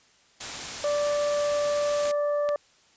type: noise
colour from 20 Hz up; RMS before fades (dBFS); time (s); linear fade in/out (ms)
white; -34; 0.4-2.12; 10
type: harmonic tone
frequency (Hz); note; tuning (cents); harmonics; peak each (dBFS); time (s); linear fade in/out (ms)
585; D5; -7; 1 / 2 / 3; -23 / -35 / -45; 0.84-2.56; 2
type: clicks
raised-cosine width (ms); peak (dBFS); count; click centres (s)
0.2; -28 / -20 / -18; 3; 1.765 / 2.055 / 2.49
effects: white hiss -60 dBFS RMS until 2.96 s + resampled to 16000 Hz